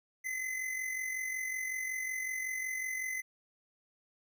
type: tone with amplitude modulation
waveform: square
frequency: 2039 Hz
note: C7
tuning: 45 cents flat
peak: -33 dBFS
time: 0.24-3.22 s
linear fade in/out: 20 ms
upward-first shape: sine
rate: 45.4 Hz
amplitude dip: 50%
effects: none